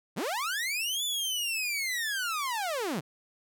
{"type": "linear two-way sweep", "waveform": "sawtooth", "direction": "up then down", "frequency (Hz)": [123.47, 3520, 123.47], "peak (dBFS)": -26, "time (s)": [0.16, 3.01], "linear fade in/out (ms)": 20, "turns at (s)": 1.04, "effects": []}